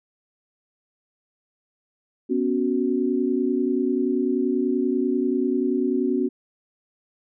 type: chord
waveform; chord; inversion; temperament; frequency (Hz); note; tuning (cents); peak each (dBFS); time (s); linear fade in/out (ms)
sine; B suspended second; none; equal; 246.9 / 277.2 / 370; B3 / C#4 / F#4; 0 / 0 / 0; -24; 2.29-6.29; 20
effects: none